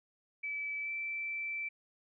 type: tone with pitch glide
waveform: sine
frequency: 2303 to 2330 Hz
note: D7 to D7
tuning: -34 to -14 cents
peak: -35 dBFS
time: 0.43-1.69 s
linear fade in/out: 10 ms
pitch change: +20 cents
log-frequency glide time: 0.81-0.9 s
effects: none